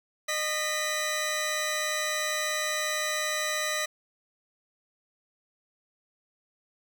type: tone pair together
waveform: 15% pulse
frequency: 612.8 / 1975.5 Hz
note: D#5 / B6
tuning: -27 / 0 cents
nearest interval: octave + minor sixth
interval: 2027 cents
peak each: -24 dBFS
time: 0.28-3.86 s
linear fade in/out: 10 ms
effects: none